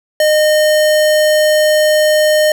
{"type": "tone", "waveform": "square", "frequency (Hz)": 612, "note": "D#5", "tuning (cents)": -29, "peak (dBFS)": -9, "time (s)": [0.2, 2.52], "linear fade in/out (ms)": 2, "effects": []}